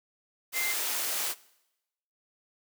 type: tone in noise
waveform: sine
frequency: 2087 Hz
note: C7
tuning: 5 cents flat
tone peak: -30 dBFS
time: 0.53-0.75 s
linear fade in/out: 50 ms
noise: white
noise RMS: -31 dBFS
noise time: 0.52-1.35 s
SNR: -2 dB
effects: noise-tail reverb RT60 0.9 s tail -21 dB re dry + high-pass 400 Hz 12 dB/octave